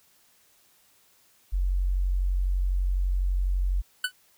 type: tone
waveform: sine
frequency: 46 Hz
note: F#1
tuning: 9 cents flat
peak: -22 dBFS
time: 1.52-3.82 s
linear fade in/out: 20 ms
type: tone with exponential decay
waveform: 25% pulse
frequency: 1494 Hz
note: F#6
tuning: 16 cents sharp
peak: -17 dBFS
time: 4.04-4.12 s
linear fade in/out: 5 ms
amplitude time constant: 17 ms
effects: white hiss -62 dBFS RMS until 4.37 s